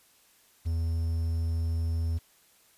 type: tone with quantisation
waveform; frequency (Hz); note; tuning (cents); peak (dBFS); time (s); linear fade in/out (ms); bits
triangle; 82.41; E2; 0; -24; 0.65-2.19; 20; 9
effects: white hiss -62 dBFS RMS until 2.77 s + resampled to 32000 Hz